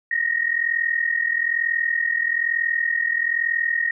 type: tone pair together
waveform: sine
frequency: 1850 / 1891.1 Hz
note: A#6 / A#6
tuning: -14 / +24 cents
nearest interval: unison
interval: 38 cents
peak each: -22 dBFS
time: 0.11-3.91 s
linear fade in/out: 5 ms
effects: none